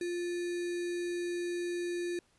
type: tone with sample-and-hold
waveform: sine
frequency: 349.2 Hz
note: F4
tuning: in tune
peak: -32 dBFS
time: 0.01-2.19 s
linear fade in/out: 2 ms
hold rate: 2100 Hz
effects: pink hiss -69 dBFS RMS until 2.38 s + resampled to 24000 Hz